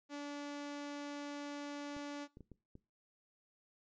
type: tone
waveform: sawtooth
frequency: 288.7 Hz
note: D4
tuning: 30 cents flat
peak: -38 dBFS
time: 0.09-2.28 s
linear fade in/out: 50 ms
type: clicks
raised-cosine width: 3 ms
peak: -40 dBFS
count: 5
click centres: 1.966 / 2.371 / 2.407 / 2.517 / 2.754 s
effects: noise-tail reverb RT60 0.3 s tail -20 dB re dry + resampled to 16000 Hz